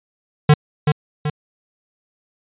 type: tone with echo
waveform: square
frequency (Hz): 150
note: D3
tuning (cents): +37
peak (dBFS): -7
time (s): 0.49-0.54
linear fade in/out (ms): 5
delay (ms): 380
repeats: 2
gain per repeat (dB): -6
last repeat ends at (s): 1.3
effects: resampled to 8000 Hz